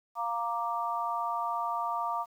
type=chord; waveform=sine; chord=Bb major; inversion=second; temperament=equal; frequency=698.5 / 932.3 / 1174.7 Hz; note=F5 / Bb5 / D6; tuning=0 / 0 / 0 cents; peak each=-35 / -33 / -33 dBFS; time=0.15-2.26 s; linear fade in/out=50 ms; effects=10-bit